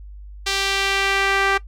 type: tone with band-pass filter sweep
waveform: sawtooth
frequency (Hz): 392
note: G4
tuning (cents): 0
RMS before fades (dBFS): -20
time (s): 0.46-1.58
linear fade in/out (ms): 10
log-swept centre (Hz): 4100 to 1600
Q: 1.2
effects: noise-tail reverb RT60 0.1 s tail -18 dB re dry + added 50 Hz sine -35 dBFS peak until 1.67 s